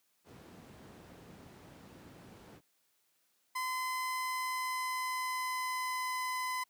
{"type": "noise", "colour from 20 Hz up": "brown", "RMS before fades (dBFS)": -47, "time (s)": [0.24, 2.61], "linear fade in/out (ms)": 50}
{"type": "tone with pitch glide", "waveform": "30% pulse", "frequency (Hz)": [1023, 1014.2], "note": ["C6", "B5"], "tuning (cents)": [-39, 46], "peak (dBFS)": -31, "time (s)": [3.55, 6.64], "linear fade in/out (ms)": 10, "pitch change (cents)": -15, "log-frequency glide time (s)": [4.08, 6.26]}
{"effects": ["white hiss -75 dBFS RMS until 6.69 s", "high-pass 150 Hz 12 dB/octave"]}